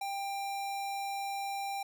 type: tone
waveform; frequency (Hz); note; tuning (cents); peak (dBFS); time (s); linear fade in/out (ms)
square; 792; G5; +18; -35; 0.01-1.83; 5
effects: none